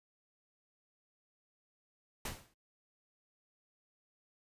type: noise with exponential decay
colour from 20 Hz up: pink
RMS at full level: -36 dBFS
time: 2.25-2.54 s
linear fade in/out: 5 ms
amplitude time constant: 61 ms
effects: noise-tail reverb RT60 0.1 s tail -20 dB re dry + resampled to 32000 Hz